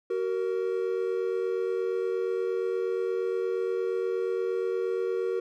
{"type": "tone pair together", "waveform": "triangle", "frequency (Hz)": [376.9, 465.4], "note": ["F#4", "A#4"], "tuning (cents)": [32, -3], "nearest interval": "major third", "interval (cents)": 365, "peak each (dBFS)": -27, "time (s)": [0.1, 5.4], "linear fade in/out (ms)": 5, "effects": []}